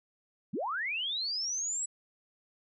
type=linear sweep; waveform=sine; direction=up; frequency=137.9 to 7902 Hz; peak=-31 dBFS; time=0.53-1.86 s; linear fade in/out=10 ms; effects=none